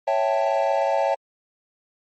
triangle chord, A dominant seventh, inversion first, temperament equal, 554.4 / 659.3 / 784 / 880 Hz, C#5 / E5 / G5 / A5, 0 / 0 / 0 / 0 cents, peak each -21 / -22 / -23 / -24 dBFS, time 0.07-1.15 s, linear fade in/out 10 ms, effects MP3 32 kbps

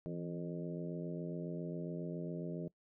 harmonic tone with a mistuned harmonic, 87.31 Hz, F2, in tune, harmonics 2 / 3 / 4 / 5 / 6 / 7, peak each -41 / -47 / -46 / -48 / -53 / -50 dBFS, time 0.06-2.68 s, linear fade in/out 0 ms, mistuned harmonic 2, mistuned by -85 cents, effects noise-tail reverb RT60 0.1 s tail -21 dB re dry

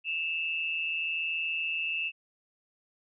sine tone pair together, 2633 / 2794 Hz, E7 / F7, -3 / 0 cents, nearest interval minor second, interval 103 cents, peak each -30 / -35 dBFS, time 0.04-2.12 s, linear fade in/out 50 ms, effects none

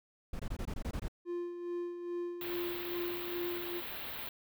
brown noise bursts, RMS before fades -37 dBFS, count 9, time 0.33-1.083 s, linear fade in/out 5 ms, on 65 ms, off 21 ms
triangle tone with tremolo, 349.2 Hz, F4, in tune, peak -32 dBFS, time 1.25-3.82 s, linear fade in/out 50 ms, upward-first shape sine, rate 2.4 Hz, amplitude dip 55%
white band-stop noise, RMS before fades -42 dBFS, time 2.41-4.29 s, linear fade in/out 2 ms, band 4000 to 14000 Hz, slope 48 dB/octave
effects none

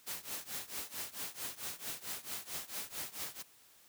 white noise with tremolo, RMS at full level -39 dBFS, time 0.06-3.43 s, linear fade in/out 20 ms, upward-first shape triangle, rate 4.5 Hz, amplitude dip 95%, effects white hiss -63 dBFS RMS until 3.88 s + high-pass 60 Hz 12 dB/octave

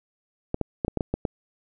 clicks, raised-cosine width 2 ms, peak -11 dBFS, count 8, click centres 0.544 / 0.613 / 0.848 / 0.881 / 0.973 / 1.008 / 1.14 / 1.252 s, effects none

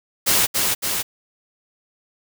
white noise with echo, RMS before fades -17 dBFS, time 0.26-0.47 s, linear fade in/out 20 ms, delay 280 ms, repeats 2, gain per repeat -3 dB, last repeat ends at 1.03 s, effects none

